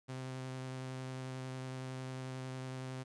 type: tone with vibrato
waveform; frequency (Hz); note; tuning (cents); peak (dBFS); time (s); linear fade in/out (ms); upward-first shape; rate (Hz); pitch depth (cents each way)
sawtooth; 130; C3; -11; -37; 0.08-3.04; 20; sine; 11; 10
effects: resampled to 22050 Hz + 13-bit